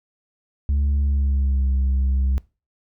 sine tone with pitch glide, 70.9 to 66.15 Hz, C#2 to C2, +40 to +20 cents, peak -14 dBFS, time 0.69-2.38 s, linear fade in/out 0 ms, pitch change -120 cents, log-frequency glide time 1-1.7 s, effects noise-tail reverb RT60 0.3 s tail -23 dB re dry + tanh soft clip ceiling -16 dBFS

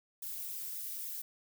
violet noise with flanger, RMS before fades -41 dBFS, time 0.22-1.22 s, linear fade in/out 5 ms, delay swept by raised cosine 0.66 to 3.56 ms, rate 3.6 Hz, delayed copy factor -1, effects none

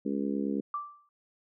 harmonic tone, 69.3 Hz, C#2, in tune, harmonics 3 / 4 / 5 / 6 / 7, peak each -32 / -32 / -38 / -38 / -41 dBFS, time 0.05-0.61 s, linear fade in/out 10 ms
sine tone with exponential decay, 1171 Hz, D6, 5 cents flat, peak -28 dBFS, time 0.74-1.09 s, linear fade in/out 2 ms, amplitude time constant 74 ms
effects none

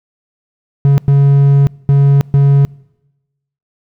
triangle tone bursts at uneven times, 140 Hz, C#3, 18 cents sharp, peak -3 dBFS, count 4, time 0.85-0.98 / 1.08-1.67 / 1.89-2.21 / 2.34-2.65 s, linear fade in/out 0 ms, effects noise-tail reverb RT60 1.0 s tail -25 dB re dry

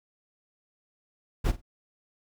brown noise with echo, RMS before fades -22 dBFS, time 1.44-1.52 s, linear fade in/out 20 ms, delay 48 ms, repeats 2, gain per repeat -15 dB, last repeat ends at 1.616 s, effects none

